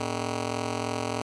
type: ring-modulated tone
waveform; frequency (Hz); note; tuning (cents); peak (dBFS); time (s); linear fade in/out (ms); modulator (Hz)
10% pulse; 174.61; F3; 0; -17; 0-1.22; 2; 65.7
effects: resampled to 22050 Hz + 8-bit